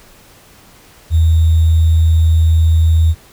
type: tone with sample-and-hold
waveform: sine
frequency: 81.2 Hz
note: E2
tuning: 26 cents flat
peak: -7 dBFS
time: 1.1-3.15 s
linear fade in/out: 50 ms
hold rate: 3675 Hz
effects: pink hiss -44 dBFS RMS until 3.32 s